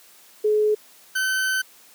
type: tone pair in turn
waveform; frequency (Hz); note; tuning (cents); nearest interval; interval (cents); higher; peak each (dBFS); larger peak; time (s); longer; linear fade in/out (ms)
sine / 40% pulse; 424.8 / 1528.8; G#4 / G6; +39 / -44; octave + minor seventh; 2217; second; -16 / -20; first; 0.44-0.75 / 1.15-1.62; second; 10
effects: white hiss -51 dBFS RMS until 1.94 s + high-pass 200 Hz 12 dB/octave